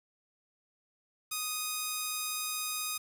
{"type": "tone", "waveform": "5% pulse", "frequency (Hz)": 1244.5, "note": "D#6", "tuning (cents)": 0, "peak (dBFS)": -21, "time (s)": [1.31, 2.98], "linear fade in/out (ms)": 10, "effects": ["9-bit"]}